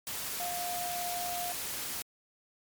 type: tone in noise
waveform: sine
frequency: 707 Hz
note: F5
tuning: 21 cents sharp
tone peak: -35 dBFS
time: 0.4-1.52 s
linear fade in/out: 0 ms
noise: white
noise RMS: -37 dBFS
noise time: 0.07-2.02 s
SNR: -1 dB
effects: MP3 96 kbps